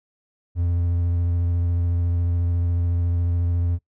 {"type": "tone with vibrato", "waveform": "triangle", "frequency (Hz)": 86.5, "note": "F2", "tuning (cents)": -16, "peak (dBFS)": -17, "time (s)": [0.55, 3.79], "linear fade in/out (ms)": 50, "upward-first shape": "triangle", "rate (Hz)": 14, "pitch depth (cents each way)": 22, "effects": ["noise-tail reverb RT60 0.1 s tail -20 dB re dry"]}